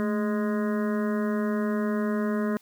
harmonic tone with a mistuned harmonic, 207.7 Hz, G#3, in tune, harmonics 1 / 2 / 3 / 5 / 6 / 7 / 8 / 9, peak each -25 / -31 / -35 / -39 / -41 / -42 / -43 / -44 dBFS, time 0-2.57 s, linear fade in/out 0 ms, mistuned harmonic 1, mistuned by +70 cents, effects white hiss -59 dBFS RMS until 2.61 s

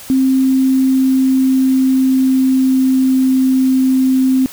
sine tone with pitch glide, 263.7 to 261.1 Hz, C4 to C4, +14 to -3 cents, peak -9 dBFS, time 0.1-4.46 s, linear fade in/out 0 ms, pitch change -17 cents, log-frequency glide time 0.42-3.38 s, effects white hiss -34 dBFS RMS until 4.52 s

